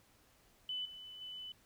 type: tone with level steps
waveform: sine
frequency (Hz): 3002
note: F#7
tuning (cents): +24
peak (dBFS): -37 / -48 / -44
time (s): 0.69-1.52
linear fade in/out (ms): 2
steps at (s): 0.85 / 1.21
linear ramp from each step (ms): 5
effects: pink hiss -68 dBFS RMS until 1.65 s